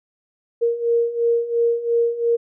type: beating tone pair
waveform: sine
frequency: 466.2 / 469.1 Hz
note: A#4 / A#4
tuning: 0 / +11 cents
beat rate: 2.9 Hz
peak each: -22 / -18 dBFS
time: 0.61-2.37 s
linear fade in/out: 20 ms
effects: none